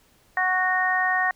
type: harmonic tone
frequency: 370 Hz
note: F#4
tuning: in tune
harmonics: 2 / 3 / 4 / 5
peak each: -25 / -28 / -31 / -22 dBFS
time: 0.37-1.31 s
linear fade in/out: 2 ms
effects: pink hiss -60 dBFS RMS until 1.35 s